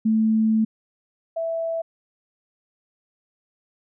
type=tone pair in turn; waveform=sine; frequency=220 / 659.3 Hz; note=A3 / E5; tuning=0 / 0 cents; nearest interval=octave + perfect fifth; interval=1900 cents; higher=second; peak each=-16 / -23 dBFS; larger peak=first; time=0.05-0.65 / 1.36-1.82 s; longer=first; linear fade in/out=10 ms; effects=none